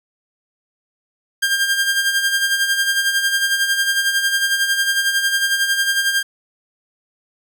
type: tone with tremolo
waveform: sawtooth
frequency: 1600 Hz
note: G6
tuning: 35 cents sharp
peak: -10 dBFS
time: 1.42-6.23 s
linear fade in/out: 10 ms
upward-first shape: sine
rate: 11 Hz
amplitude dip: 55%
effects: 8-bit